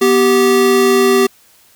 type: tone pair together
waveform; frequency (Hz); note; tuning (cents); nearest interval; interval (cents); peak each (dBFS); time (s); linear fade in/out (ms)
square; 245.2 / 389.3; B3 / G4; -12 / -12; minor sixth; 800; -16 / -10; 0.01-1.27; 10
effects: white hiss -49 dBFS RMS until 1.75 s